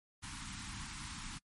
pink band-stop noise, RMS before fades -45 dBFS, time 0.22-1.39 s, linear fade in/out 20 ms, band 290 to 880 Hz, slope 48 dB/octave, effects noise-tail reverb RT60 0.1 s tail -26 dB re dry + MP3 48 kbps

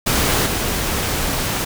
pink noise with level steps, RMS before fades -17 / -21 dBFS, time 0.06-1.65 s, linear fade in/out 10 ms, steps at 0.45 s, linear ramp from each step 20 ms, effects none

